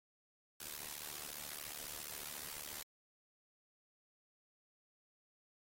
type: noise with amplitude modulation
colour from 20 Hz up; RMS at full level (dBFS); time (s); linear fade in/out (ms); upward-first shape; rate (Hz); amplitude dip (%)
white; -43; 0.6-2.83; 5; sine; 74.3; 95
effects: AAC 48 kbps